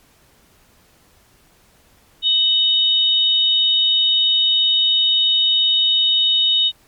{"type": "tone pair together", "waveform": "sine", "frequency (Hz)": [2994, 3717], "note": ["F#7", "A#7"], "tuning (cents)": [20, -6], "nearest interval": "major third", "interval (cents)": 374, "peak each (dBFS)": [-18, -14], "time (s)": [2.22, 6.72], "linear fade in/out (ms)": 50, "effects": ["pink hiss -54 dBFS RMS until 6.87 s", "MP3 96 kbps"]}